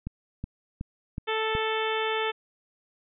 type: click train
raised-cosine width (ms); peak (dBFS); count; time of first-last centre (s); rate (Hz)
5; -20; 5; 0.07-1.551; 2.7
type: harmonic tone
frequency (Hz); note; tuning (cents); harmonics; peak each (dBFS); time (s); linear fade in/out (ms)
440; A4; 0; 1 / 2 / 3 / 4 / 5 / 6 / 7 / 8; -29 / -32 / -34 / -35 / -36 / -37 / -37 / -38; 1.27-2.32; 20
effects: none